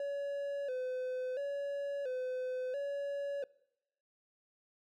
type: tone with vibrato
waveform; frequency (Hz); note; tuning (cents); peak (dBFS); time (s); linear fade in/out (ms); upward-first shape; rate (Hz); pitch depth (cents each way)
triangle; 536; C5; +42; -33; 0-3.44; 2; square; 0.73; 91
effects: noise-tail reverb RT60 0.8 s tail -23 dB re dry